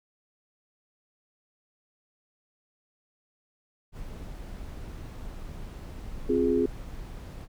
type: noise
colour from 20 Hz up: brown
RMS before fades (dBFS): -39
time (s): 3.92-7.48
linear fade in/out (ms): 50
type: chord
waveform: sine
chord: F minor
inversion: second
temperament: equal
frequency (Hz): 261.6 / 349.2 / 415.3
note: C4 / F4 / Ab4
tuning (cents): 0 / 0 / 0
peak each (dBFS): -26 / -27 / -25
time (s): 6.29-6.66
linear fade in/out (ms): 5
effects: none